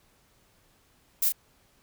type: noise with echo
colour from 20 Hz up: violet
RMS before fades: -24 dBFS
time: 1.22-1.29 s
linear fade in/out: 5 ms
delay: 33 ms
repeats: 1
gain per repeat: -5 dB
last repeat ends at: 1.323 s
effects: pink hiss -64 dBFS RMS until 1.82 s